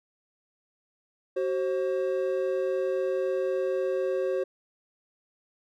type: tone pair together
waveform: triangle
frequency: 377 / 533.2 Hz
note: F#4 / C5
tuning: +32 / +33 cents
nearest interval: tritone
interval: 601 cents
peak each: -26 dBFS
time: 1.36-4.44 s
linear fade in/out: 10 ms
effects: none